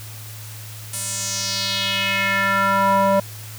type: tone with band-pass filter sweep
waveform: square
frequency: 196 Hz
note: G3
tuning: in tune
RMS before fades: -20 dBFS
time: 0.93-3.2 s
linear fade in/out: 5 ms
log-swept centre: 9800 to 710 Hz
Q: 2.8
effects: added 108 Hz sine -35 dBFS peak until 3.58 s + white hiss -39 dBFS RMS until 3.58 s